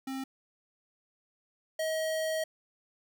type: tone pair in turn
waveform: square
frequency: 266.3 / 635 Hz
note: C4 / D#5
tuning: +31 / +35 cents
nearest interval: octave + minor third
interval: 1504 cents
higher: second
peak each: -35 / -30 dBFS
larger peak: second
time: 0.07-0.24 / 1.79-2.44 s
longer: second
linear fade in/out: 5 ms
effects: none